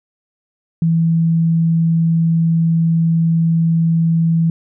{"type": "tone", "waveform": "sine", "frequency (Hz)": 164.81, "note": "E3", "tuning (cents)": 0, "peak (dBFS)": -11, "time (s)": [0.82, 4.5], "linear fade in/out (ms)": 2, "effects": []}